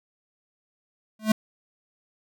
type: tone with exponential growth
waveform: square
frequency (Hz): 216.7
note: A3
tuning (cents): -26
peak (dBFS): -14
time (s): 1.19-1.32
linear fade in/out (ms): 5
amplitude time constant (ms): 27
effects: none